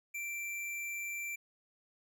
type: tone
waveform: square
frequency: 2349 Hz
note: D7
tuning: in tune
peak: -38 dBFS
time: 0.14-1.36 s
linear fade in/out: 10 ms
effects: none